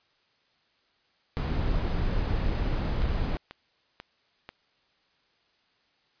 brown noise, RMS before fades -27 dBFS, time 1.37-3.37 s, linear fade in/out 0 ms
click train, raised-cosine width 0.3 ms, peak -24 dBFS, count 4, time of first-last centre 3.02-4.491 s, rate 2.04 Hz
effects white hiss -68 dBFS RMS until 6.2 s + resampled to 11025 Hz

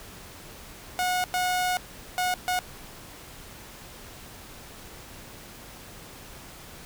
sawtooth tone bursts at uneven times, 728 Hz, F#5, 28 cents flat, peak -20 dBFS, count 4, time 0.99-1.24 / 1.34-1.77 / 2.18-2.34 / 2.48-2.59 s, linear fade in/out 0 ms, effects pink hiss -45 dBFS RMS until 6.85 s

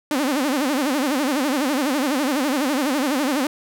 sawtooth tone with vibrato, 277.2 Hz, C#4, in tune, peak -15 dBFS, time 0.11-3.47 s, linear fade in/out 2 ms, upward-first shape sine, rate 12 Hz, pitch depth 180 cents each way, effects none

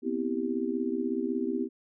sine chord, C major seventh, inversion third, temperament just, 245.3 / 261.6 / 327 / 392.4 Hz, B3 / C4 / E4 / G4, -12 / 0 / -14 / +2 cents, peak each -33 dBFS, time 0.02-1.69 s, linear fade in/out 50 ms, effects none

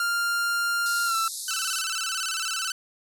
45% pulse tone with pitch glide, 1396.9 to 1333 Hz, F6 to E6, 0 to +19 cents, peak -23 dBFS, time 0-1.28 s, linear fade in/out 2 ms, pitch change -81 cents, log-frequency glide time 1.05-1.16 s
white band-pass noise, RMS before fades -35 dBFS, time 0.86-1.82 s, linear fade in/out 0 ms, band 3800 to 12000 Hz, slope 96 dB/octave
10% pulse tone with vibrato, 1417 Hz, F6, 25 cents sharp, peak -18 dBFS, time 1.48-2.72 s, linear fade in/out 2 ms, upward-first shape square, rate 18 Hz, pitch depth 110 cents each way
effects none

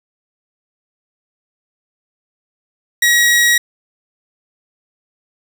sawtooth tone, 1906 Hz, A#6, 38 cents sharp, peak -6 dBFS, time 3.02-3.58 s, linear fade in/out 5 ms, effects none

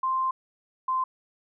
sine tone pair in turn, 1046.5 / 1038.1 Hz, C6 / C6, 0 / -14 cents, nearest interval unison, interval 14 cents, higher first, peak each -23 dBFS, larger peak neither, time 0.03-0.31 / 0.88-1.04 s, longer first, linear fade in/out 5 ms, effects none

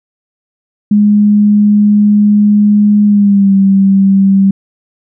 sine tone with pitch glide, 207.6 to 194.82 Hz, G#3 to G3, 0 to -10 cents, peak -4 dBFS, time 0.91-4.51 s, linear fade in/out 5 ms, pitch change -110 cents, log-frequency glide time 3.05-3.54 s, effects none

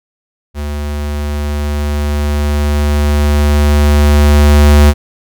square tone with level ramp, 73.42 Hz, D2, in tune, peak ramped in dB -18 to -3 dBFS, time 0.54-4.94 s, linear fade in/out 50 ms, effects none

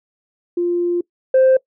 sine tone pair in turn, 349 / 522.9 Hz, F4 / C5, -1 / -1 cents, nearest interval perfect fifth, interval 700 cents, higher second, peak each -15 / -7 dBFS, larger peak second, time 0.57-1.01 / 1.34-1.57 s, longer first, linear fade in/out 5 ms, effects noise-tail reverb RT60 0.1 s tail -23 dB re dry + tanh soft clip ceiling -7 dBFS

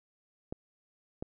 clicks, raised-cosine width 2 ms, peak -23 dBFS, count 2, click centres 0.525 / 1.225 s, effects none

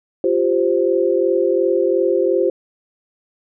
sine chord, F suspended second, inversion none, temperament equal, 349.2 / 392 / 523.3 Hz, F4 / G4 / C5, 0 / 0 / 0 cents, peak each -18 dBFS, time 0.24-2.5 s, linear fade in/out 2 ms, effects none

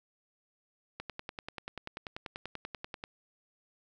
click train, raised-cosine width 0.3 ms, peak -23 dBFS, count 22, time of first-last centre 1-3.039 s, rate 10.3 Hz, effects none

